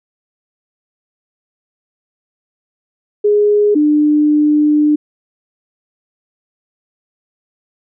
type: tone pair in turn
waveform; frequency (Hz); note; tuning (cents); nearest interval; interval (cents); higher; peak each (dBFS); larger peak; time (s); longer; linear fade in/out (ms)
sine; 415.3 / 299.2; G#4 / D4; 0 / +32; tritone; 568; first; -8; neither; 3.24-3.75 / 3.75-4.96; second; 10
effects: none